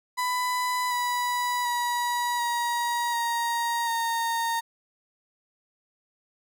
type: tone with pitch steps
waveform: 35% pulse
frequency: 997 / 981.6 / 966.4 / 951.4 / 936.7 / 922.2 Hz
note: B5 / B5 / B5 / A#5 / A#5 / A#5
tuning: +16 / -11 / -38 / +35 / +8 / -19 cents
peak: -23 dBFS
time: 0.17-4.61 s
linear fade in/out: 20 ms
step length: 740 ms
effects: none